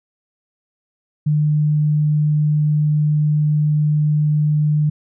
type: tone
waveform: sine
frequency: 150.6 Hz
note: D3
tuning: 44 cents sharp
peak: -13 dBFS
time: 1.26-4.9 s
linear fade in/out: 10 ms
effects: none